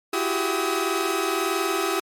sawtooth tone cluster, 336 / 375.8 / 397.4 / 1273 Hz, E4 / F#4 / G4 / D#6, +33 / +27 / +24 / +39 cents, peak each -24 dBFS, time 0.13-2 s, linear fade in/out 5 ms, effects MP3 64 kbps

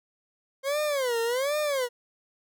40% pulse tone with vibrato, 527 Hz, C5, 12 cents sharp, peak -24 dBFS, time 0.63-1.89 s, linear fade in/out 50 ms, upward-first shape sine, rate 1.3 Hz, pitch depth 240 cents each way, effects none

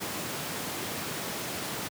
pink high-pass noise, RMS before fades -35 dBFS, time 0-1.89 s, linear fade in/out 20 ms, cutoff 130 Hz, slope 12 dB/octave, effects high-pass 80 Hz 12 dB/octave

